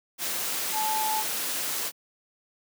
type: tone in noise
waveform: sine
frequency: 868 Hz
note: A5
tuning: 24 cents flat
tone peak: -26 dBFS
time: 0.72-1.24 s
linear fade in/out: 50 ms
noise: white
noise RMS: -30 dBFS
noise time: 0.18-1.92 s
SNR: +1 dB
effects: high-pass 200 Hz 12 dB/octave

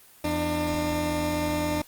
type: tone pair together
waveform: 20% pulse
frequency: 84.18 / 300 Hz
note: E2 / D4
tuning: +37 / +37 cents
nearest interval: octave + minor seventh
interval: 2200 cents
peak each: -26 / -21 dBFS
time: 0.24-1.82 s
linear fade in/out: 5 ms
effects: white hiss -53 dBFS RMS until 1.87 s + Opus 24 kbps

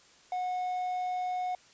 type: tone with quantisation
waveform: triangle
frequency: 730 Hz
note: F#5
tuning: 24 cents flat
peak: -28 dBFS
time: 0.32-1.55 s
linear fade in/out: 2 ms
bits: 9
effects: white hiss -59 dBFS RMS until 1.73 s + resampled to 16000 Hz

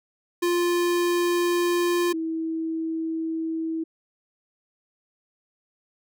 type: tone pair in turn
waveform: square / sine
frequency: 349.2 / 323.8 Hz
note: F4 / E4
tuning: 0 / -31 cents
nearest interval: minor second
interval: 131 cents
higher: first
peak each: -21 / -25 dBFS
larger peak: first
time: 0.42-2.13 / 2.13-3.84 s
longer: neither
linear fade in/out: 10 ms
effects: none

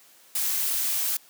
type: noise with amplitude modulation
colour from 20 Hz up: blue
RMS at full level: -25 dBFS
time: 0.35-1.17 s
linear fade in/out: 5 ms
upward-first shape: sine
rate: 218 Hz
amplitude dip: 25%
effects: white hiss -55 dBFS RMS until 1.29 s + high-pass 200 Hz 12 dB/octave

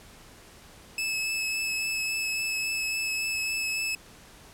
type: tone with vibrato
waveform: sawtooth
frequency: 2601 Hz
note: E7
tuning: 24 cents flat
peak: -24 dBFS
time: 0.98-3.95 s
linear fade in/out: 2 ms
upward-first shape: triangle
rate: 3.6 Hz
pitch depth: 16 cents each way
effects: pink hiss -51 dBFS RMS until 4.53 s + low-pass 12000 Hz 12 dB/octave

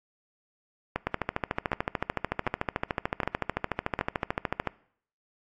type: two click trains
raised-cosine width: 0.5 ms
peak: -11 / -12 dBFS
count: 50 / 5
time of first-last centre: 1.07-4.673 / 0.96-3.99 s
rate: 13.6 / 1.32 Hz
effects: noise-tail reverb RT60 0.6 s tail -21 dB re dry + AAC 48 kbps

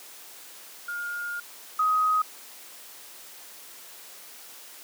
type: tone pair in turn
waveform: sine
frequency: 1419 / 1257.6 Hz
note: F6 / D#6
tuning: +27 / +18 cents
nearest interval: major second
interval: 209 cents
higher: first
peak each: -30 / -20 dBFS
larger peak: second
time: 0.88-1.4 / 1.79-2.22 s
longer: first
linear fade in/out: 5 ms
effects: white hiss -46 dBFS RMS until 4.83 s + high-pass 300 Hz 12 dB/octave

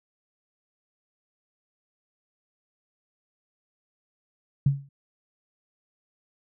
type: tone with exponential decay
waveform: sine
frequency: 139.2 Hz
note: C#3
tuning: 8 cents sharp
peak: -14 dBFS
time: 4.66-4.89 s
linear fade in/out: 5 ms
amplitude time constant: 49 ms
effects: none

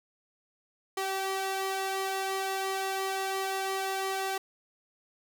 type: tone with flanger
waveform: sawtooth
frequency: 385.4 Hz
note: G4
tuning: 29 cents flat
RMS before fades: -32 dBFS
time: 0.97-4.38 s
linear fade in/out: 5 ms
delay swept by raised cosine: 0.96 to 1.51 ms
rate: 2.9 Hz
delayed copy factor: +0.55
effects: none

